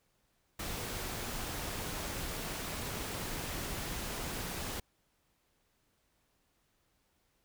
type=noise; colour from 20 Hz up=pink; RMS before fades=-39 dBFS; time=0.59-4.8 s; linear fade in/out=5 ms; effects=pink hiss -75 dBFS RMS until 7.44 s